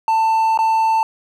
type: tone with dropouts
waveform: triangle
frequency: 890 Hz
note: A5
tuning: 20 cents sharp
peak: -11 dBFS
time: 0.08-1.03 s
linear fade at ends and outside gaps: 1 ms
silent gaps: 0.575-0.589 s
effects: none